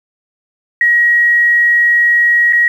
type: tone with dropouts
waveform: sine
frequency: 1900 Hz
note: A#6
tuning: 33 cents sharp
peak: -7 dBFS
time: 0.81-2.68 s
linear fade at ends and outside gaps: 2 ms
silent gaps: 2.526-2.531 s
effects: 7-bit